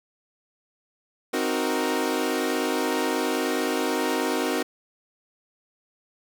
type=chord; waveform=sawtooth; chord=C half-diminished seventh; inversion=none; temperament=equal; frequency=261.6 / 311.1 / 370 / 466.2 Hz; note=C4 / Eb4 / Gb4 / Bb4; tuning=0 / 0 / 0 / 0 cents; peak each=-25 dBFS; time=1.33-4.63 s; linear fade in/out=10 ms; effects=none